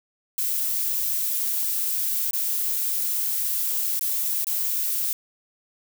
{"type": "noise with dropouts", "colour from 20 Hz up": "violet", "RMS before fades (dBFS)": -25, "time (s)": [0.38, 5.13], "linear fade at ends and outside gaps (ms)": 1, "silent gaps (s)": [[2.309, 2.332], [3.994, 4.01], [4.445, 4.469]], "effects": []}